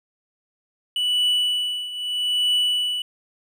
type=tone with tremolo; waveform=triangle; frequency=2960 Hz; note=F#7; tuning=in tune; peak=-15 dBFS; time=0.96-3.02 s; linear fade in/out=2 ms; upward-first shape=triangle; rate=0.79 Hz; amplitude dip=80%; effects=none